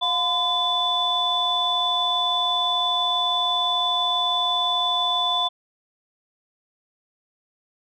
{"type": "tone cluster", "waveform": "sine", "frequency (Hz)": [711, 1019, 3487], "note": ["F5", "C6", "A7"], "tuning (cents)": [31, -46, -16], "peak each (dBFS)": [-26, -25, -21], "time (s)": [0.01, 5.49], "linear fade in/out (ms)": 20, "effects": ["tanh soft clip ceiling -11 dBFS"]}